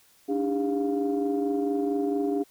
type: tone cluster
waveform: sine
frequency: 288.4 / 312.8 / 403 / 705 Hz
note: D4 / D#4 / G4 / F5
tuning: -31 / +9 / +48 / +16 cents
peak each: -26 / -34 / -27 / -35 dBFS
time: 0.28-2.44 s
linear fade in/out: 20 ms
effects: tanh soft clip ceiling -15 dBFS + white hiss -60 dBFS RMS until 2.5 s